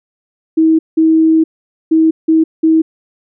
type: tone bursts at uneven times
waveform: sine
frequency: 320.5 Hz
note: E4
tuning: 49 cents flat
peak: -6 dBFS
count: 5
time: 0.57-0.79 / 0.97-1.44 / 1.91-2.11 / 2.28-2.44 / 2.63-2.82 s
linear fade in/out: 10 ms
effects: none